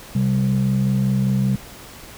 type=tone pair together; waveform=sine; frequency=130.81 / 196 Hz; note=C3 / G3; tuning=0 / 0 cents; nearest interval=perfect fifth; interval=700 cents; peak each=-17 dBFS; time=0.15-1.56 s; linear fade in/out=5 ms; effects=tanh soft clip ceiling -12 dBFS + pink hiss -40 dBFS RMS until 2.17 s